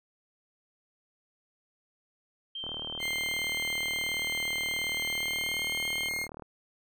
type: tone with vibrato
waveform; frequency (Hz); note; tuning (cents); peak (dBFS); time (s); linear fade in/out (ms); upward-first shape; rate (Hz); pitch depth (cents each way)
sine; 3136; G7; 0; -35; 2.55-6.09; 5; sine; 7.9; 11
type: click train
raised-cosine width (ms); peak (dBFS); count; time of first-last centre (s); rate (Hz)
1; -28; 147; 2.64-6.422; 38.6
type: tone with pitch glide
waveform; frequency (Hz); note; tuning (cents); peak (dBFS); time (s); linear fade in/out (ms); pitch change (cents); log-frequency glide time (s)
40% pulse; 2100 to 2131; C7 to C7; +6 to +31; -30; 2.99-6.28; 50; +25; 4.96-5.7
effects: none